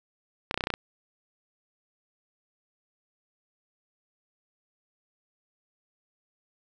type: clicks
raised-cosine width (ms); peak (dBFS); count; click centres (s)
0.3; -11; 8; 0.511 / 0.543 / 0.576 / 0.608 / 0.639 / 0.671 / 0.703 / 0.739
effects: none